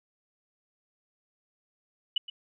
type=tone with echo; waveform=sine; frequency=2960 Hz; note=F#7; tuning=in tune; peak=-23 dBFS; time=2.16-2.18 s; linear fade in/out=5 ms; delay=120 ms; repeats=1; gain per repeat=-14 dB; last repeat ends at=2.3 s; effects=none